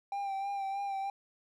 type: tone with vibrato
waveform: triangle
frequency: 790 Hz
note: G5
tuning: 13 cents sharp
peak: -31 dBFS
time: 0.12-1.1 s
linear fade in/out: 2 ms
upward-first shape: sine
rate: 3.2 Hz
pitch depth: 30 cents each way
effects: none